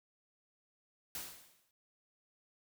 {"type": "noise with exponential decay", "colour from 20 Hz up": "white", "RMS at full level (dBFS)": -40, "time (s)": [1.15, 1.71], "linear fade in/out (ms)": 1, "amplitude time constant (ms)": 120, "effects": []}